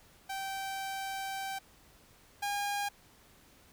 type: tone pair in turn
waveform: sawtooth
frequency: 777 / 812.3 Hz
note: G5 / G#5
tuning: -16 / -39 cents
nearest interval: minor second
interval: 77 cents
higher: second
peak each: -32 / -28 dBFS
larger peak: second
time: 0.29-1.59 / 2.42-2.89 s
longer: first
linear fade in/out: 10 ms
effects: pink hiss -61 dBFS RMS until 3.72 s